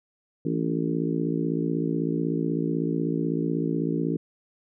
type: harmonic tone with a mistuned harmonic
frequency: 56.1 Hz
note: A1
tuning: 34 cents sharp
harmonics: 3 / 4 / 5 / 6 / 7 / 8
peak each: -28 / -33 / -28 / -31 / -34 / -35 dBFS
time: 0.45-4.17 s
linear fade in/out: 5 ms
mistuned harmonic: 3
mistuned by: -58 cents
effects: none